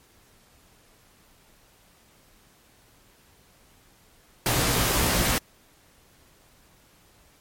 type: noise with comb filter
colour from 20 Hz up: pink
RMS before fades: -23 dBFS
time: 4.46-5.38 s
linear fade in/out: 0 ms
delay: 17 ms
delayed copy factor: +1
effects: pink hiss -58 dBFS RMS until 7.4 s + MP3 64 kbps